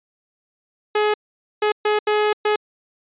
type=tone bursts at uneven times; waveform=sawtooth; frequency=422.1 Hz; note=G#4; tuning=28 cents sharp; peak=-12 dBFS; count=5; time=0.95-1.14 / 1.62-1.72 / 1.85-1.99 / 2.07-2.33 / 2.45-2.56 s; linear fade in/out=5 ms; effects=resampled to 8000 Hz